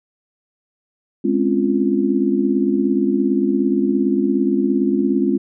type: chord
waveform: sine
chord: Db major seventh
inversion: second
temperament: just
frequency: 207.9 / 259.9 / 277.2 / 346.5 Hz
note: Ab3 / C4 / Db4 / F4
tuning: +2 / -11 / 0 / -14 cents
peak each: -20 dBFS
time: 1.24-5.38 s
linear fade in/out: 10 ms
effects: none